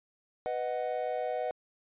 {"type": "chord", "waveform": "triangle", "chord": "B major", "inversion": "none", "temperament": "equal with one note detuned", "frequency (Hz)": [496.2, 622.3, 740], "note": ["B4", "D#5", "F#5"], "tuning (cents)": [8, 0, 0], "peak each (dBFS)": -33, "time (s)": [0.46, 1.51], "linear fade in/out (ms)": 0, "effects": ["resampled to 8000 Hz"]}